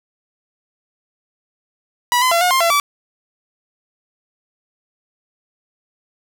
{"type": "tone with pitch steps", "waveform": "sawtooth", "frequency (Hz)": [975, 1020, 680, 720, 1057, 676, 1154], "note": ["B5", "C6", "F5", "F#5", "C6", "E5", "D6"], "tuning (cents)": [-23, -44, -46, -47, 17, 43, -31], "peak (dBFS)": -9, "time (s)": [2.12, 2.799], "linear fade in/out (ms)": 0, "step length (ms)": 97, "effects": []}